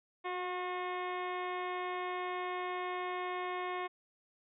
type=harmonic tone with a mistuned harmonic; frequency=361.2 Hz; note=F#4; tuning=42 cents flat; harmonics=1 / 2 / 3 / 4 / 5 / 6 / 7 / 8 / 9 / 10; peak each=-40 / -41 / -40 / -54 / -47 / -46 / -53 / -58 / -56 / -58 dBFS; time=0.24-3.88 s; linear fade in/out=20 ms; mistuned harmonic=1; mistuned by=+16 cents; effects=none